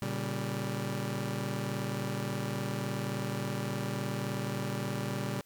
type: chord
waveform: sawtooth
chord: G diminished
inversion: first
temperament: just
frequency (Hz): 117.6 / 141.12 / 196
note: Bb2 / Db3 / G3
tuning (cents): +16 / +31 / 0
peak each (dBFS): -33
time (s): 0.02-5.41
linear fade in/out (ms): 0
effects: white hiss -66 dBFS RMS until 5.45 s